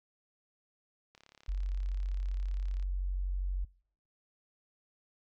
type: click train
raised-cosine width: 0.2 ms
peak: -39 dBFS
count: 60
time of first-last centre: 1.15-2.826 s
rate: 35.2 Hz
type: tone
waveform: sine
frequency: 46.25 Hz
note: F#1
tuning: in tune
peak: -30 dBFS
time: 1.48-3.65 s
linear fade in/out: 10 ms
effects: noise-tail reverb RT60 0.6 s tail -25 dB re dry